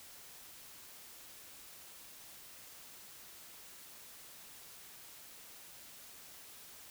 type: silence
effects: white hiss -54 dBFS RMS until 6.9 s